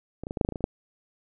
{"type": "clicks", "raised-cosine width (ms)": 2, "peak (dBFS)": [-22, -22, -18, -16, -7, -13, -11, -20, -19, -26, -8], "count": 11, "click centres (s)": [0.236, 0.269, 0.309, 0.372, 0.412, 0.449, 0.489, 0.523, 0.558, 0.607, 0.641], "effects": []}